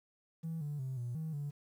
triangle tone with pitch steps, 163 / 146.8 / 131.4 / 120.9 / 158.8 / 144.4 Hz, E3 / D3 / C3 / B2 / D#3 / D3, -19 / 0 / +8 / -36 / +36 / -29 cents, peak -33 dBFS, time 0.43-1.51 s, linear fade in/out 20 ms, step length 180 ms, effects tanh soft clip ceiling -33 dBFS + 11-bit

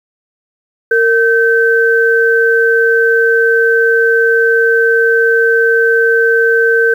sine tone pair together, 459.3 / 1545 Hz, A#4 / G6, -26 / -26 cents, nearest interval octave + major sixth, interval 2100 cents, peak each -10 dBFS, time 0.91-6.94 s, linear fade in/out 5 ms, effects 7-bit

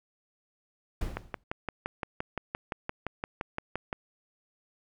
brown noise with exponential decay, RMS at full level -30 dBFS, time 1.01-1.44 s, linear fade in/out 5 ms, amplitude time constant 92 ms
click train, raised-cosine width 0.5 ms, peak -17 dBFS, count 17, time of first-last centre 1.17-3.929 s, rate 5.8 Hz
effects none

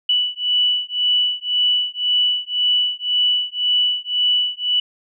sine beating tone pair, 2960 / 2961.9 Hz, F#7 / F#7, 0 / +1 cents, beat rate 1.9 Hz, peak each -19 dBFS, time 0.09-4.8 s, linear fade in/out 5 ms, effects none

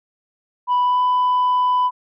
sine tone with pitch glide, 987.8 to 997 Hz, B5 to B5, 0 to +16 cents, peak -12 dBFS, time 0.67-1.91 s, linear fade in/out 50 ms, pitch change +16 cents, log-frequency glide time 0.83-1.01 s, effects tanh soft clip ceiling -13 dBFS

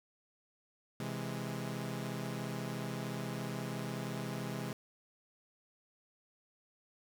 sawtooth chord, C augmented, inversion none, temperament equal, 130.81 / 164.81 / 207.7 Hz, C3 / E3 / G#3, 0 / 0 / 0 cents, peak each -37 / -39 / -38 dBFS, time 1-4.73 s, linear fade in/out 2 ms, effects 10-bit

